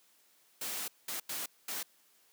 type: noise bursts at uneven times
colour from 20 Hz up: white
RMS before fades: -38 dBFS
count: 4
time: 0.61-0.88 / 1.08-1.2 / 1.29-1.46 / 1.68-1.83 s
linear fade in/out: 5 ms
effects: white hiss -67 dBFS RMS until 2.32 s + high-pass 200 Hz 12 dB/octave